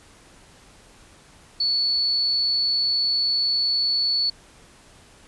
sine tone, 4435 Hz, C#8, in tune, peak -19 dBFS, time 1.6-4.3 s, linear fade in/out 5 ms, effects pink hiss -51 dBFS RMS until 5.27 s + resampled to 24000 Hz

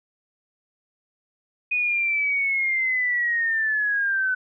sine linear sweep, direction down, 2489 to 1500 Hz, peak -20 dBFS, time 1.71-4.35 s, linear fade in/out 10 ms, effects none

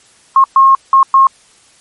sine tone bursts at uneven times, 1077 Hz, C6, 50 cents sharp, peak -3 dBFS, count 4, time 0.36-0.44 / 0.56-0.75 / 0.93-1.03 / 1.14-1.27 s, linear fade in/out 2 ms, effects white hiss -47 dBFS RMS until 1.8 s + MP3 48 kbps

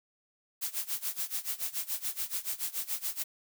blue noise with tremolo, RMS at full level -32 dBFS, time 0.61-3.24 s, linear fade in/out 20 ms, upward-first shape sine, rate 7 Hz, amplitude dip 90%, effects none

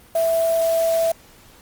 sine tone in noise, 660 Hz, E5, 2 cents sharp, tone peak -16 dBFS, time 0.15-1.12 s, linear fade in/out 5 ms, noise white, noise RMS -33 dBFS, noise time 0.15-1.12 s, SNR +14 dB, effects pink hiss -49 dBFS RMS until 1.61 s + Opus 32 kbps

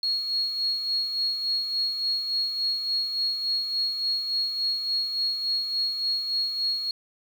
sine tone with tremolo, 4308 Hz, C8, 50 cents sharp, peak -22 dBFS, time 0.03-6.91 s, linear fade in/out 2 ms, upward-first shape sine, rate 3.5 Hz, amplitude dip 50%, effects 8-bit

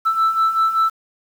sine beating tone pair, 1319 / 1324.2 Hz, E6 / E6, +1 / +7 cents, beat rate 5.2 Hz, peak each -19 / -14 dBFS, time 0.05-0.9 s, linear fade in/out 20 ms, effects tanh soft clip ceiling -11 dBFS + 7-bit

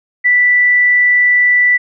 sine tone, 1972 Hz, B6, 3 cents flat, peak -7 dBFS, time 0.24-1.78 s, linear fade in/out 20 ms, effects none

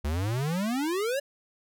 square exponential sweep, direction up, 69.3 to 581 Hz, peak -27 dBFS, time 0.04-1.2 s, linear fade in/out 10 ms, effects none

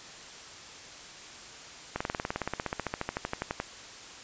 slowing click train, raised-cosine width 0.5 ms, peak -15 dBFS, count 26, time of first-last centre 1.96-3.601 s, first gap 45 ms, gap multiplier 1.03, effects white hiss -46 dBFS RMS until 4.23 s + resampled to 16000 Hz

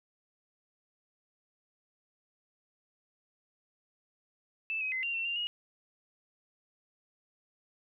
sine tone with pitch steps, 2637 / 2533 / 2052 / 2772 / 2704 / 2783 / 2879 Hz, E7 / D#7 / C7 / F7 / E7 / F7 / F#7, 0 / +30 / -34 / -14 / +43 / -7 / -48 cents, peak -31 dBFS, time 4.7-5.47 s, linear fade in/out 0 ms, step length 110 ms, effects none

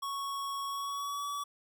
square tone with pitch glide, 1108.7 to 1142.5 Hz, C#6 to D6, 0 to -48 cents, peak -35 dBFS, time 0.02-1.44 s, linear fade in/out 10 ms, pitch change +52 cents, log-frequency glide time 0.66-1.27 s, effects none

